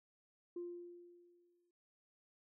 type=tone with exponential decay; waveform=sine; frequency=349.2 Hz; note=F4; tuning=in tune; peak=-39 dBFS; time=0.56-1.71 s; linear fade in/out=5 ms; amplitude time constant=250 ms; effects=noise-tail reverb RT60 0.1 s tail -25 dB re dry + tanh soft clip ceiling -37 dBFS